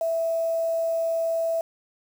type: tone with quantisation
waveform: sine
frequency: 659.3 Hz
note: E5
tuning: in tune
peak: -22 dBFS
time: 0.01-1.61 s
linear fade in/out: 2 ms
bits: 7
effects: none